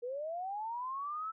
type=linear sweep; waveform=sine; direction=up; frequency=467.6 to 1327 Hz; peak=-36 dBFS; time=0.02-1.32 s; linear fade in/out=20 ms; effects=none